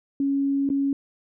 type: tone with dropouts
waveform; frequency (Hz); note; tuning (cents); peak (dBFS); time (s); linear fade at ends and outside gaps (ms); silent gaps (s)
sine; 277.2; C#4; 0; -20; 0.2-0.93; 2; 0.691-0.701
effects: none